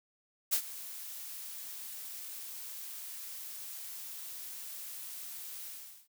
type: noise with ADSR envelope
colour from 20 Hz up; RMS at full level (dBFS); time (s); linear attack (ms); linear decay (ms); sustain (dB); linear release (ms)
blue; -27; 0.51-6.08; 24; 76; -17; 410
effects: none